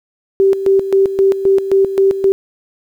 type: tone with tremolo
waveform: sine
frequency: 389 Hz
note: G4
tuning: 13 cents flat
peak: -7 dBFS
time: 0.4-2.32 s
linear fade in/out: 0 ms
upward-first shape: square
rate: 3.8 Hz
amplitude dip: 70%
effects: 8-bit

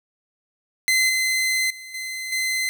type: tone with level steps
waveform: sawtooth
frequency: 2056 Hz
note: C7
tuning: 31 cents flat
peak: -13 / -16 / -33 / -25 / -18 dBFS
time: 0.88-2.69 s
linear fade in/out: 0 ms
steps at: 1.09 / 1.7 / 1.94 / 2.32 s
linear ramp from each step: 5 ms
effects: none

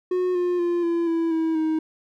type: tone with pitch steps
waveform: triangle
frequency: 364 / 355.5 / 347.2 / 339 / 331.1 / 323.4 / 315.8 Hz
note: F#4 / F4 / F4 / E4 / E4 / E4 / D#4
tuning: -28 / +31 / -10 / +49 / +8 / -33 / +26 cents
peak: -18 dBFS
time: 0.11-1.79 s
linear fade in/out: 5 ms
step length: 240 ms
effects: none

